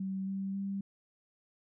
sine tone with pitch steps, 191.6 / 194.16 / 196.76 Hz, G3 / G3 / G3, -39 / -16 / +7 cents, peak -33 dBFS, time 0-0.81 s, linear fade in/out 5 ms, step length 270 ms, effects none

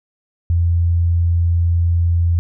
sine tone, 85.3 Hz, F2, 40 cents flat, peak -12 dBFS, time 0.5-2.39 s, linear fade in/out 0 ms, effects none

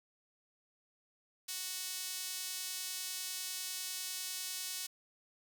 sawtooth tone with high-pass filter, 370 Hz, F#4, in tune, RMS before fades -41 dBFS, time 1.48-4.87 s, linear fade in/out 10 ms, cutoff 4700 Hz, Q 0.79, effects none

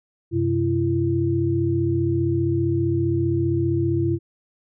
sine tone cluster, 95 / 130.2 / 337 Hz, F#2 / C3 / E4, +46 / -8 / +38 cents, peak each -24 / -24 / -21 dBFS, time 0.31-4.19 s, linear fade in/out 50 ms, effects none

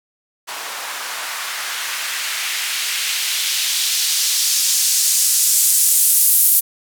blue noise with band-pass filter sweep, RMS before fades -18 dBFS, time 0.47-6.61 s, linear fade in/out 20 ms, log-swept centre 860 to 12000 Hz, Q 1.1, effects none

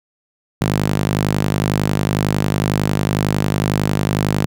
sawtooth tone with high-pass filter, 51 Hz, G#1, 31 cents flat, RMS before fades -18 dBFS, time 0.61-4.46 s, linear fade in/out 0 ms, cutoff 140 Hz, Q 1.6, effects none

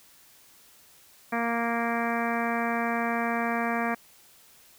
harmonic tone, 233.1 Hz, A#3, in tune, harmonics 1 / 2 / 3 / 4 / 5 / 6 / 7 / 8 / 9 / 10, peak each -30 / -35 / -31 / -36 / -34 / -40 / -35 / -37 / -41 / -38 dBFS, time 1.32-3.95 s, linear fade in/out 10 ms, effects white hiss -56 dBFS RMS until 4.78 s

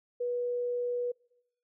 sine tone, 487.2 Hz, B4, 24 cents flat, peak -29 dBFS, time 0.2-1.12 s, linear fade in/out 10 ms, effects noise-tail reverb RT60 0.9 s tail -26 dB re dry

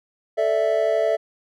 triangle chord, A suspended fourth, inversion none, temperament equal, 440 / 587.3 / 659.3 Hz, A4 / D5 / E5, 0 / 0 / 0 cents, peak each -22 / -22 / -18 dBFS, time 0.37-1.17 s, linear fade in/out 20 ms, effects none

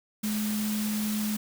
sine tone in noise, 212.4 Hz, G#3, 39 cents sharp, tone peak -27 dBFS, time 0.23-1.37 s, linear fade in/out 10 ms, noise white, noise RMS -36 dBFS, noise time 0.23-1.37 s, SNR +6 dB, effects none

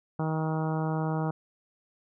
harmonic tone, 158.1 Hz, D#3, 28 cents sharp, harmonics 1 / 2 / 3 / 4 / 5 / 6 / 7 / 8 / 9, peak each -28 / -35 / -37 / -39 / -37 / -40 / -44 / -43 / -46 dBFS, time 0.19-1.31 s, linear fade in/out 5 ms, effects none

